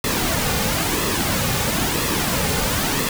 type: noise with flanger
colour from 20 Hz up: pink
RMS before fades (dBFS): -21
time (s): 0.04-3.09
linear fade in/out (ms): 2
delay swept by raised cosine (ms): 1.3 to 3.1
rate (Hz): 1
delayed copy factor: -0.55
effects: none